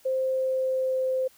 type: tone with pitch glide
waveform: sine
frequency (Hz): 523.3 to 519.4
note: C5 to C5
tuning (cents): 0 to -13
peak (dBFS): -23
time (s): 0.05-1.28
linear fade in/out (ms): 10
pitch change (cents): -13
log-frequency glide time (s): 0.29-1.07
effects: white hiss -58 dBFS RMS until 1.37 s